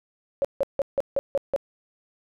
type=tone bursts; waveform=sine; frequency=554.4 Hz; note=C#5; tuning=in tune; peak=-19 dBFS; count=7; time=0.42-1.562 s; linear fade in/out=0 ms; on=26 ms; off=160 ms; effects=none